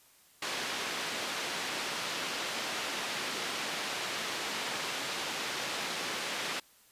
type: band-pass noise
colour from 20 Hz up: white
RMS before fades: -36 dBFS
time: 0.42-6.6 s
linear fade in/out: 5 ms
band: 200 to 3900 Hz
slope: 12 dB/octave
effects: white hiss -62 dBFS RMS until 6.91 s + resampled to 32000 Hz